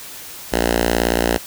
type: tone with notch filter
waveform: 5% pulse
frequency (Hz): 58.27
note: A#1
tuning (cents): 0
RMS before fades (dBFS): -18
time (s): 0.52-1.38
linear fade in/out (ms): 10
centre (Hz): 120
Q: 0.82
effects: white hiss -35 dBFS RMS until 1.46 s